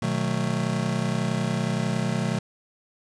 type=chord; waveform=square; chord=B dominant seventh; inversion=none; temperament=just; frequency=123.47 / 154.34 / 185.21 / 222.2 Hz; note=B2 / D#3 / F#3 / A3; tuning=0 / -14 / +2 / +17 cents; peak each=-30 dBFS; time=0.02-2.39 s; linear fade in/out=5 ms; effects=resampled to 22050 Hz + 8-bit